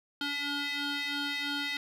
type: tone with frequency modulation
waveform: sine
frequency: 861 Hz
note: A5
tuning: 38 cents flat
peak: -28 dBFS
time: 0.21-1.77 s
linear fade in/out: 2 ms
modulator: 573 Hz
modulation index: 6.1
effects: tanh soft clip ceiling -30 dBFS + 11-bit